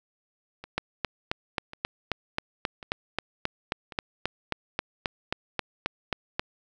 two click trains, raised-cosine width 0.3 ms, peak -10 / -24 dBFS, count 22 / 4, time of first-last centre 0.78-6.395 / 0.64-3.922 s, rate 3.74 / 0.914 Hz, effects none

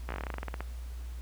slowing click train, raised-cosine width 0.5 ms, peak -21 dBFS, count 16, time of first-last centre 0.09-0.606 s, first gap 15 ms, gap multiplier 1.11, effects added 60 Hz sine -37 dBFS peak until 1.21 s + pink hiss -56 dBFS RMS until 1.21 s

